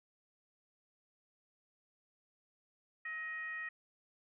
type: tone with frequency modulation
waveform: sine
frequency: 1882 Hz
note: A#6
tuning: 16 cents sharp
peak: -39 dBFS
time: 3.05-3.69 s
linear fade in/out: 5 ms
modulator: 595 Hz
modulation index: 0.52
effects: none